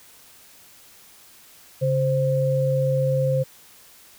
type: tone pair together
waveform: sine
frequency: 138.6 / 523.3 Hz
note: C#3 / C5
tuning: 0 / 0 cents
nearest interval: octave + major seventh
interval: 2300 cents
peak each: -21 dBFS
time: 1.81-3.44 s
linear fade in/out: 20 ms
effects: white hiss -50 dBFS RMS until 4.18 s